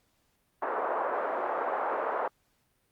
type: band-pass noise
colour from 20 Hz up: pink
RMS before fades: -31 dBFS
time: 0.62-2.28 s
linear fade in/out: 5 ms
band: 470 to 1300 Hz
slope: 24 dB/octave
effects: pink hiss -72 dBFS RMS until 2.91 s + Opus 48 kbps